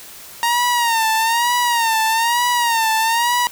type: tone with vibrato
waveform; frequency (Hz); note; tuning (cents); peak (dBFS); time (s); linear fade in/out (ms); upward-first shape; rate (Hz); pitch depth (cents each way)
sawtooth; 928; A#5; -8; -11; 0.43-3.47; 0; sine; 1.1; 87
effects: white hiss -38 dBFS RMS until 3.51 s